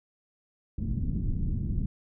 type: low-pass noise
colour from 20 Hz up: pink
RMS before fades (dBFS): -29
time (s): 0.78-1.86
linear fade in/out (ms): 2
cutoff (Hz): 220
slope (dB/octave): 24
effects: none